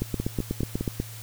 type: two click trains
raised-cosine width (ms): 3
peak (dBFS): -14 / -13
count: 4 / 9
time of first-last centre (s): 0.2-0.81 / 0.02-1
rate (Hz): 4.92 / 8.16
effects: added 111 Hz sine -40 dBFS peak until 1.22 s + white hiss -44 dBFS RMS until 1.22 s